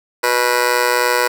15% pulse tone with amplitude modulation, 489.7 Hz, B4, 15 cents flat, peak -3 dBFS, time 0.23-1.28 s, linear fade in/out 10 ms, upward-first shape sine, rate 123 Hz, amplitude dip 95%, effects none

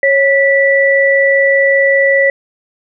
sine tone pair together, 550 / 1962.4 Hz, C#5 / B6, -14 / -12 cents, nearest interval octave + minor seventh, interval 2202 cents, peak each -10 dBFS, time 0.03-2.3 s, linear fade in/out 2 ms, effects none

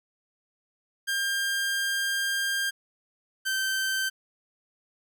sawtooth tone pair in turn, 1600 / 1551.8 Hz, G6 / G6, +35 / -18 cents, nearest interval minor second, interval 53 cents, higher first, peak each -22 dBFS, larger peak neither, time 1.07-2.71 / 3.45-4.1 s, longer first, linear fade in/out 20 ms, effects none

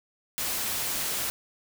white noise, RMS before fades -30 dBFS, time 0.38-1.3 s, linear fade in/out 0 ms, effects none

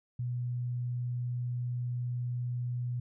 sine tone, 122.6 Hz, B2, 12 cents flat, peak -31 dBFS, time 0.19-3 s, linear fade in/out 5 ms, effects none

